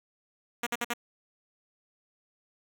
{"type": "tone bursts", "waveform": "5% pulse", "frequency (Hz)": 238.4, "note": "A#3", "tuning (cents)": 39, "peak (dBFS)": -17, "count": 4, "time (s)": [0.63, 0.936], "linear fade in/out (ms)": 5, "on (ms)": 36, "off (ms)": 54, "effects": []}